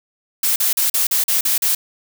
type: noise bursts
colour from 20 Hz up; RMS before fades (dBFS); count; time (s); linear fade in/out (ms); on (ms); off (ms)
blue; -17; 8; 0.43-1.75; 5; 130; 40
effects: none